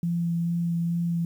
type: tone with vibrato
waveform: sine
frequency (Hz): 170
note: F3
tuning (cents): -46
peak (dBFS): -23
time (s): 0.03-1.25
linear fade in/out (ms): 2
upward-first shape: sine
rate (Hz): 2.3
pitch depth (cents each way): 12
effects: 9-bit